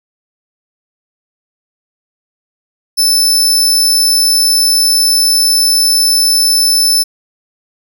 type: tone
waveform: sawtooth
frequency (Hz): 5274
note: E8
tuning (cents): 0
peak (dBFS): -5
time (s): 2.97-7.04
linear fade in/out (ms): 20
effects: none